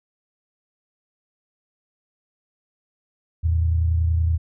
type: tone pair together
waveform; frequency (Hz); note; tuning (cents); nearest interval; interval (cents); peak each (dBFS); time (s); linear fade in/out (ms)
sine; 81.6 / 112.26; E2 / A2; -17 / +35; tritone; 552; -17 / -28; 3.43-4.38; 20
effects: none